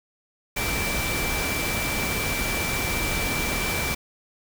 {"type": "tone in noise", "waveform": "sine", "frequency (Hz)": 2336, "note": "D7", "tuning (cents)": -10, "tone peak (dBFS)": -29, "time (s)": [0.56, 3.95], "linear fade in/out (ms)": 10, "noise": "pink", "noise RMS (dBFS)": -27, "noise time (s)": [0.56, 3.95], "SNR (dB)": -5, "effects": []}